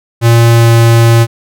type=tone with pitch glide; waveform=square; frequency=116.54 to 115.8 Hz; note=A#2 to A#2; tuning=0 to -11 cents; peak=-4 dBFS; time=0.21-1.27 s; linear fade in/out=50 ms; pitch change=-11 cents; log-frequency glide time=0.5-0.7 s; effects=none